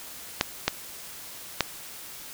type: clicks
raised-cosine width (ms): 0.2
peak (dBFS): -3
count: 3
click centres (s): 0.411 / 0.68 / 1.607
effects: white hiss -42 dBFS RMS until 2.33 s